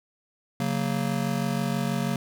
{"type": "chord", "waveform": "square", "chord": "F# major", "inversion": "second", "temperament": "just", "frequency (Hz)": [138.75, 185, 231.2], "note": ["C#3", "F#3", "A#3"], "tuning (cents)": [2, 0, -14], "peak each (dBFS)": -30, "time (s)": [0.6, 2.16], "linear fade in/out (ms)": 2, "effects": []}